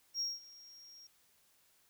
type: tone with ADSR envelope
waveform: triangle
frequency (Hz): 5588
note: F8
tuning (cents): 0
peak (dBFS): -30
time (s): 0.14-1.07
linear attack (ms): 63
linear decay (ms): 190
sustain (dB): -22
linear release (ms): 4
effects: tanh soft clip ceiling -29 dBFS + white hiss -70 dBFS RMS until 1.89 s